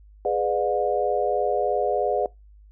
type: chord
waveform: sine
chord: G# diminished seventh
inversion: none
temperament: just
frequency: 415.3 / 498.4 / 598 / 717.6 Hz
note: G#4 / B4 / D5 / F5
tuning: 0 / +16 / +31 / +47 cents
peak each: -26 dBFS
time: 0.25-2.26 s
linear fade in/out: 2 ms
effects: noise-tail reverb RT60 0.2 s tail -23 dB re dry + added 51 Hz sine -47 dBFS peak until 2.71 s